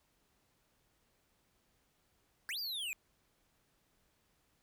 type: linear two-way sweep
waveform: square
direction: up then down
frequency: 1512 to 4918 to 2365 Hz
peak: -38 dBFS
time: 2.49-2.93 s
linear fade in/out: 0 ms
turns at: 2.59 s
effects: pink hiss -75 dBFS RMS until 4.62 s